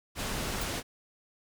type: low-pass noise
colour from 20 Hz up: pink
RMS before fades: -34 dBFS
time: 0.15-0.83 s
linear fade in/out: 50 ms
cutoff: 11000 Hz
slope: 12 dB/octave
type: noise with exponential decay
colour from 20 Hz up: violet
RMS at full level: -31 dBFS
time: 0.61-0.68 s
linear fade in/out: 5 ms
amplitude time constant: 15 ms
effects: none